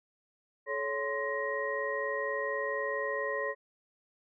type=tone cluster; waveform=sine; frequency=431.8 / 556 / 1044 / 1884 Hz; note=A4 / C#5 / C6 / A#6; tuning=-33 / +5 / -4 / +18 cents; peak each=-37 / -35 / -38 / -35 dBFS; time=0.66-3.55 s; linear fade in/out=50 ms; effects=none